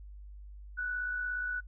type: tone with amplitude modulation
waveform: sine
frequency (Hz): 1480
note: F#6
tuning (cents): 0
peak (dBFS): -30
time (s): 0.77-1.61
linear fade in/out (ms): 20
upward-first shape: sine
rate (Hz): 57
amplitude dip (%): 40
effects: noise-tail reverb RT60 0.1 s tail -23 dB re dry + added 50 Hz sine -45 dBFS peak until 1.67 s